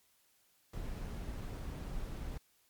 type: noise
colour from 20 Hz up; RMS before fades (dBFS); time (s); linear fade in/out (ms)
brown; -41; 0.73-2.38; 5
effects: white hiss -71 dBFS RMS until 2.69 s + MP3 96 kbps